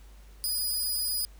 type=tone; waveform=15% pulse; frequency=4946 Hz; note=D#8; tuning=11 cents flat; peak=-21 dBFS; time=0.44-1.25 s; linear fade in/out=0 ms; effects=added 50 Hz sine -48 dBFS peak until 1.39 s + pink hiss -60 dBFS RMS until 1.39 s